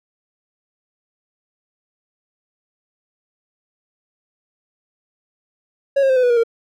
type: tone with pitch steps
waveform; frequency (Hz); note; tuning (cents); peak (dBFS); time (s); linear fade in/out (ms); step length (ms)
triangle; 554 / 537.3 / 521.1 / 505.4 / 490.1 / 475.4 / 461; C#5 / C5 / C5 / B4 / B4 / A#4 / A#4; -1 / +46 / -7 / +40 / -13 / +34 / -19; -10; 5.96-6.436; 10; 68
effects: none